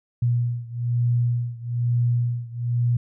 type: beating tone pair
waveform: sine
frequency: 119.8 / 120.9 Hz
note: A#2 / B2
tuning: +48 / -36 cents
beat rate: 1.1 Hz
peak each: -22 / -24 dBFS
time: 0.22-2.97 s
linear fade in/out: 5 ms
effects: none